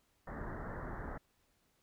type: low-pass noise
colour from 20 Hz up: pink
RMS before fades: -43 dBFS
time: 0.27-1.18 s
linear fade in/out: 5 ms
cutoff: 1900 Hz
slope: 96 dB/octave
effects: pink hiss -75 dBFS RMS until 1.82 s